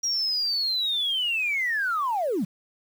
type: linear sweep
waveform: sine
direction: down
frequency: 5700 to 157.3 Hz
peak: -22 dBFS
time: 0.03-2.45 s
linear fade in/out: 10 ms
effects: tanh soft clip ceiling -19 dBFS + 8-bit